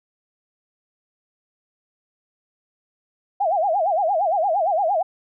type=tone with vibrato; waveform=sine; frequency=720 Hz; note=F#5; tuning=47 cents flat; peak=-17 dBFS; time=3.4-5.03 s; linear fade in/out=10 ms; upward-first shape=sine; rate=8.7 Hz; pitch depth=240 cents each way; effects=none